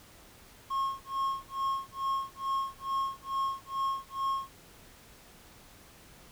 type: tone with tremolo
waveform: triangle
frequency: 1083 Hz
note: C#6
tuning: 41 cents flat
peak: -25 dBFS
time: 0.7-4.52 s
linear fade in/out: 10 ms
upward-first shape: sine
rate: 2.3 Hz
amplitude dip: 100%
effects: pink hiss -55 dBFS RMS until 6.31 s